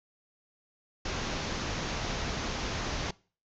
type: low-pass noise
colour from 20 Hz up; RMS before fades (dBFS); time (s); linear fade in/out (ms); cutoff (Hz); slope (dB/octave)
pink; -34; 1.05-3.11; 5; 6700; 96
effects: noise-tail reverb RT60 0.4 s tail -23 dB re dry